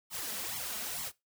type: noise with flanger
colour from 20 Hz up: white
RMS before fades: -38 dBFS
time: 0.1-1.12 s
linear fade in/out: 50 ms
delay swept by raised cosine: 0.92 to 4.72 ms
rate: 2.2 Hz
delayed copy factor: +0.95
effects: noise-tail reverb RT60 0.2 s tail -20 dB re dry + high-pass 60 Hz 12 dB/octave